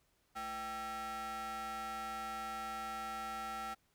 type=ring-modulated tone; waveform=45% pulse; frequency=280 Hz; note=C#4; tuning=18 cents sharp; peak=-37 dBFS; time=0.35-3.75 s; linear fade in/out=20 ms; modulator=1060 Hz; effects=pink hiss -75 dBFS RMS until 3.94 s